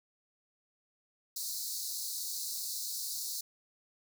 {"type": "high-pass noise", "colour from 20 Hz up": "pink", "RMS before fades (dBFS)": -38, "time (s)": [1.36, 3.41], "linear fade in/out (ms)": 5, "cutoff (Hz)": 4000, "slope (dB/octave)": 96, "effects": []}